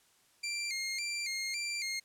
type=tone with vibrato; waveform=20% pulse; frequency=2244 Hz; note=C#7; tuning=21 cents sharp; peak=-29 dBFS; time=0.43-2 s; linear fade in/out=10 ms; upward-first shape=square; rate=1.8 Hz; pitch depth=87 cents each way; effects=white hiss -67 dBFS RMS until 2.04 s + low-pass 11000 Hz 12 dB/octave